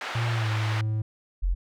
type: band-pass noise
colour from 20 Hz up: pink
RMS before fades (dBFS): -34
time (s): 0.01-0.81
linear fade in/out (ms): 2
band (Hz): 840 to 2900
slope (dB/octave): 12
type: tone with pitch glide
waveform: triangle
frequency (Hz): 116.54 to 108.74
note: A#2 to A2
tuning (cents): 0 to -20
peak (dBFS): -22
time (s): 0.15-1.02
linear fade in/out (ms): 5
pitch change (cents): -120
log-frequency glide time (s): 0.31-0.49
type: tone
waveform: sine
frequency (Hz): 44.18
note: F1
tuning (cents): +21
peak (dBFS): -21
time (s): 1.42-1.55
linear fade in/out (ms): 20
effects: none